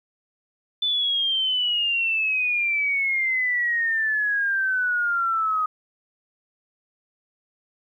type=exponential sweep; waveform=sine; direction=down; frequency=3520 to 1248 Hz; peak=-20 dBFS; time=0.82-5.66 s; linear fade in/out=5 ms; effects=10-bit